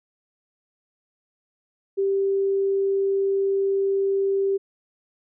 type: tone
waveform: sine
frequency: 392 Hz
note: G4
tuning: in tune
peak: -19 dBFS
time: 1.97-4.58 s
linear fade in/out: 20 ms
effects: none